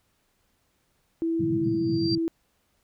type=tone; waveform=sine; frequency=329.6 Hz; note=E4; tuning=in tune; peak=-23 dBFS; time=1.22-2.28 s; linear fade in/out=0 ms
type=band-pass noise; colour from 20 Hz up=pink; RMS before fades=-31 dBFS; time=1.39-2.18 s; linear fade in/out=2 ms; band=110 to 210 Hz; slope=48 dB/octave
type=tone with exponential growth; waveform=sine; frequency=4706 Hz; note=D8; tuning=3 cents sharp; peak=-25 dBFS; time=1.64-2.15 s; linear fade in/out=2 ms; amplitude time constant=110 ms
effects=pink hiss -70 dBFS RMS until 2.83 s